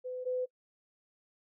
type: tone pair in turn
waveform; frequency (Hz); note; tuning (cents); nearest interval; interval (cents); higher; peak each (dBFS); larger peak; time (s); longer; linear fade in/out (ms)
sine; 505 / 505; B4 / B4; +39 / +39; unison; 0; neither; -36 / -30; second; 0.04-0.25 / 0.25-0.46; neither; 20
effects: noise-tail reverb RT60 0.1 s tail -23 dB re dry